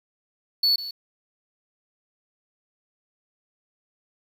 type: tone with echo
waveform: triangle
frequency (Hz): 4435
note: C#8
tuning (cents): 0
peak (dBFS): -16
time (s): 0.63-0.76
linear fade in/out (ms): 5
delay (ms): 150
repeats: 1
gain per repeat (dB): -14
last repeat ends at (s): 0.91
effects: 8-bit